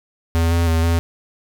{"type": "tone with pitch steps", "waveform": "square", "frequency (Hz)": [83, 84.6, 81.9, 83.9], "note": ["E2", "E2", "E2", "E2"], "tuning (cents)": [12, 45, -11, 31], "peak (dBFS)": -15, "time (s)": [0.35, 0.99], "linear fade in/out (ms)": 0, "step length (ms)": 160, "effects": []}